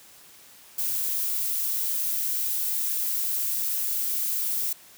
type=noise; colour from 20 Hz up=violet; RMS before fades=-27 dBFS; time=0.78-4.73 s; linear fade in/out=5 ms; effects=white hiss -51 dBFS RMS until 4.97 s + high-pass 60 Hz 12 dB/octave